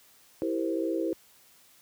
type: chord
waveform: sine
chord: C dominant seventh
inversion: first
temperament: equal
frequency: 329.6 / 392 / 466.2 / 523.3 Hz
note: E4 / G4 / Bb4 / C5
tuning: 0 / 0 / 0 / 0 cents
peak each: -29 / -34 / -35 / -34 dBFS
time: 0.42-1.13 s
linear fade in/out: 0 ms
effects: white hiss -59 dBFS RMS until 1.81 s + high-pass 60 Hz 12 dB/octave